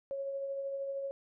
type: tone with tremolo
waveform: sine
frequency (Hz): 550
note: C#5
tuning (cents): -14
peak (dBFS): -33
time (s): 0.11-1.11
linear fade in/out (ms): 0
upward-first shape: triangle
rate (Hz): 13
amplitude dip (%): 35
effects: none